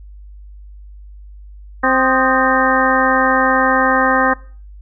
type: harmonic tone with a mistuned harmonic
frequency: 261.6 Hz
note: C4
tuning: in tune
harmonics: 1 / 2 / 3 / 4 / 5 / 6 / 7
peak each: -19 / -19 / -19 / -19 / -19 / -19 / -19 dBFS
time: 1.83-4.34 s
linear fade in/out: 10 ms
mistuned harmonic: 5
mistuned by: -86 cents
effects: noise-tail reverb RT60 0.4 s tail -21 dB re dry + added 50 Hz sine -34 dBFS peak until 4.81 s